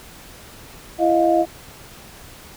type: tone cluster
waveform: sine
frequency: 335.3 / 628 / 707 Hz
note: E4 / D#5 / F5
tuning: +30 / +16 / +21 cents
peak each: -18 dBFS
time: 0.98-1.46 s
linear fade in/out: 50 ms
effects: pink hiss -42 dBFS RMS until 2.56 s